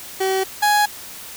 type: tone pair in turn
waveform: 30% pulse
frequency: 381.5 / 832.5 Hz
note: G4 / G#5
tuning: -47 / +4 cents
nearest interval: octave + major second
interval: 1351 cents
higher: second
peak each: -15 / -11 dBFS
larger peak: second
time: 0.2-0.44 / 0.62-0.86 s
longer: neither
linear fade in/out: 10 ms
effects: white hiss -36 dBFS RMS until 1.36 s